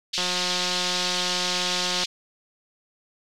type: band-pass noise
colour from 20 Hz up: white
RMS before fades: -27 dBFS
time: 0.13-2.06 s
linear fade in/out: 10 ms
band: 2900 to 5000 Hz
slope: 24 dB/octave
type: click train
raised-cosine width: 0.5 ms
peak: -16 dBFS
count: 335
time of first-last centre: 0.18-2.036 s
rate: 180 Hz
effects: none